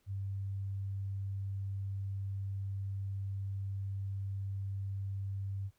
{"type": "tone", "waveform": "sine", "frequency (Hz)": 98, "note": "G2", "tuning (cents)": 0, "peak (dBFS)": -35, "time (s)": [0.06, 5.71], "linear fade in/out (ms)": 50, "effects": ["pink hiss -75 dBFS RMS until 5.78 s"]}